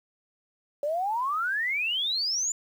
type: exponential sweep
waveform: sine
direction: up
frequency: 563 to 7160 Hz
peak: -25 dBFS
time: 0.83-2.52 s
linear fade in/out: 2 ms
effects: 9-bit